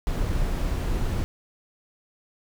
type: noise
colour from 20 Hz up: brown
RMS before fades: -25 dBFS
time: 0.07-1.24 s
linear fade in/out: 0 ms
effects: none